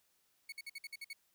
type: tone bursts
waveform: 30% pulse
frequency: 2217 Hz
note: C#7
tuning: in tune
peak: -40 dBFS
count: 8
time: 0.49-1.132 s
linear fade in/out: 5 ms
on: 33 ms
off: 54 ms
effects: white hiss -75 dBFS RMS until 1.34 s